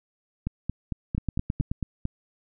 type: two click trains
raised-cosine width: 5 ms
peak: -15 / -14 dBFS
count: 8 / 6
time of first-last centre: 0.47-2.054 / 1.18-1.715 s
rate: 4.42 / 9.34 Hz
effects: none